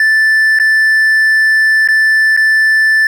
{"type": "tone with dropouts", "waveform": "triangle", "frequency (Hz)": 1760, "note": "A6", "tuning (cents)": 0, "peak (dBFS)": -5, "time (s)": [0, 3.07], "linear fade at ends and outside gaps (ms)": 2, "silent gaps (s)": [[0.589, 0.598], [1.876, 1.886], [2.366, 2.373]], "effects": []}